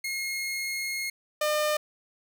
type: tone pair in turn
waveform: sawtooth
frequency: 2153 / 604.2 Hz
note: C7 / D5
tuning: +49 / +49 cents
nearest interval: octave + minor seventh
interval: 2200 cents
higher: first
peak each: -26 / -20 dBFS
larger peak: second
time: 0.04-1.1 / 1.41-1.77 s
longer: first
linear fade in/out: 5 ms
effects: none